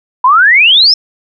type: exponential sweep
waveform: sine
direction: up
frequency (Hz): 970 to 5420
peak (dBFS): -3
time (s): 0.24-0.94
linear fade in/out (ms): 5
effects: none